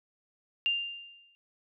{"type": "tone with exponential decay", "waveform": "sine", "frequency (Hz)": 2794, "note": "F7", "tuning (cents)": 0, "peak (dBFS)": -23, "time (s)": [0.66, 1.35], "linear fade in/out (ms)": 0, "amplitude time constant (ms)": 150, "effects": []}